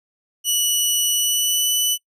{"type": "tone with pitch glide", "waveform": "15% pulse", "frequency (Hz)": [2947, 2980], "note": ["F#7", "F#7"], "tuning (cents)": [-8, 12], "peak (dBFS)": -10, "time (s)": [0.44, 1.98], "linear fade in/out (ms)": 50, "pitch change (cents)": 20, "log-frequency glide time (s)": [1.11, 1.69], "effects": ["noise-tail reverb RT60 0.1 s tail -23 dB re dry"]}